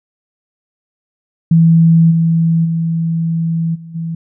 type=tone with level steps; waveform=sine; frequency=164.81 Hz; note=E3; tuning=in tune; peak=-5 / -9 / -13 / -29 / -18 dBFS; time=1.51-4.15 s; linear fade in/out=5 ms; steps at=2.1 / 2.64 / 3.74 / 3.94 s; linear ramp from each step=20 ms; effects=none